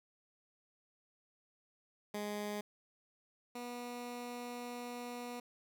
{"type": "tone pair in turn", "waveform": "15% pulse", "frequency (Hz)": [207.7, 243], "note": ["G#3", "B3"], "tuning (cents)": [0, -28], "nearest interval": "minor third", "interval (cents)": 272, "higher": "second", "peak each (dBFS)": [-32, -36], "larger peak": "first", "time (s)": [[2.14, 2.61], [3.55, 5.4]], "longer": "second", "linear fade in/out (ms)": 5, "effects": []}